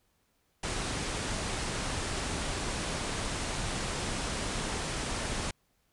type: low-pass noise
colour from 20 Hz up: pink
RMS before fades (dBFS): -34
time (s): 0.63-5.51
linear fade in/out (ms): 5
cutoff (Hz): 10000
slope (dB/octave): 96
effects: pink hiss -73 dBFS RMS until 5.92 s